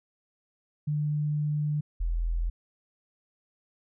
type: tone pair in turn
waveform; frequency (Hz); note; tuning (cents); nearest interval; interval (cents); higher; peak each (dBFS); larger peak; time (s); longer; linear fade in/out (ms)
sine; 149.2 / 41.87; D3 / E1; +28 / +28; octave + minor seventh; 2200; first; -25; neither; 0.87-1.81 / 2-2.5; first; 10
effects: none